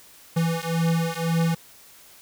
square beating tone pair, 164.81 / 166.71 Hz, E3 / E3, 0 / +20 cents, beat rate 1.9 Hz, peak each -25 dBFS, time 0.36-1.55 s, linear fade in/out 10 ms, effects white hiss -50 dBFS RMS until 2.21 s

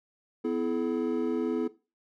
triangle tone cluster, 250.7 / 329.9 / 428 Hz, B3 / E4 / A4, +26 / +1 / -48 cents, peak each -29 dBFS, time 0.44-1.68 s, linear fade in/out 10 ms, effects noise-tail reverb RT60 0.3 s tail -17 dB re dry

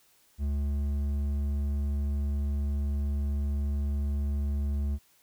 triangle tone with hard clipping, 71.4 Hz, D2, 48 cents flat, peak -28 dBFS, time 0.38-4.99 s, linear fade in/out 50 ms, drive 10 dB, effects white hiss -64 dBFS RMS until 5.22 s

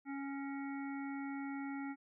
harmonic tone with a mistuned harmonic, 277.2 Hz, C#4, in tune, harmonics 1 / 3 / 5 / 7 / 8, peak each -40 / -49 / -52 / -54 / -54 dBFS, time 0.05-1.96 s, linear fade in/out 50 ms, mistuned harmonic 7, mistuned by -27 cents, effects none

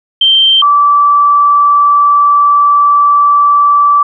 sine tone pair in turn, 3136 / 1159.8 Hz, G7 / D6, 0 / -22 cents, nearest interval octave + perfect fourth, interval 1722 cents, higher first, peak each -4 dBFS, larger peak neither, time 0.21-0.62 / 0.62-4.03 s, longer second, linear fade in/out 5 ms, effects none

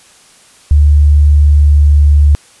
sine tone with pitch glide, 73.42 to 73 Hz, D2 to D2, 0 to -10 cents, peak -3 dBFS, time 0.71-2.35 s, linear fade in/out 0 ms, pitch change -10 cents, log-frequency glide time 1.31-2 s, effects white hiss -43 dBFS RMS until 2.6 s + resampled to 24000 Hz

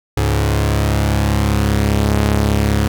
sawtooth tone pair together, 70.08 / 105 Hz, C#2 / G#2, +19 / +19 cents, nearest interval perfect fifth, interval 700 cents, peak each -12 dBFS, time 0.17-2.88 s, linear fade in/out 5 ms, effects none

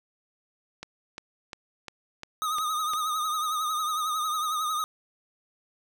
click train, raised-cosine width 0.2 ms, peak -20 dBFS, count 7, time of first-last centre 0.83-2.935 s, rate 2.85 Hz
square tone with vibrato, 1244.5 Hz, D#6, in tune, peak -27 dBFS, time 2.42-4.84 s, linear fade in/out 0 ms, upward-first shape triangle, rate 11 Hz, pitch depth 70 cents each way
effects none

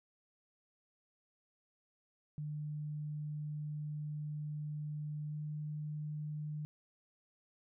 sine tone with pitch glide, 150 to 150.96 Hz, D3 to D3, +37 to +48 cents, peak -38 dBFS, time 2.38-6.65 s, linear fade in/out 0 ms, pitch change +11 cents, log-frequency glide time 5.29-5.34 s, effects none

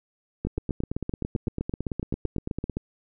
two click trains, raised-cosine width 3 ms, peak -15 / -16 dBFS, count 19 / 21, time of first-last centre 0.45-2.77 / 0.47-2.697 s, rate 7.76 / 8.98 Hz, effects none

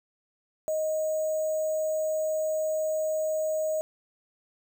sine tone with sample-and-hold, 624 Hz, D#5, 5 cents sharp, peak -25 dBFS, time 0.68-3.81 s, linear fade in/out 0 ms, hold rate 7350 Hz, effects none

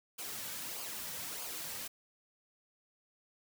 white noise with flanger, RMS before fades -42 dBFS, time 0.18-1.88 s, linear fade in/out 10 ms, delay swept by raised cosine 0.52 to 2.92 ms, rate 1.6 Hz, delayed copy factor -0.5, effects none

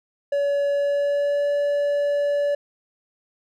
triangle tone with pitch glide, 568 to 575.6 Hz, C#5 to D5, +42 to -35 cents, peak -17 dBFS, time 0.32-2.55 s, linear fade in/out 5 ms, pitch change +23 cents, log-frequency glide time 0.69-1.49 s, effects none

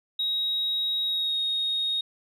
sine tone with pitch glide, 3800 to 3735 Hz, A#7 to A#7, +33 to +3 cents, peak -23 dBFS, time 0.19-2.01 s, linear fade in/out 5 ms, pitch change -30 cents, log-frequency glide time 1.04-1.39 s, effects tanh soft clip ceiling -20 dBFS

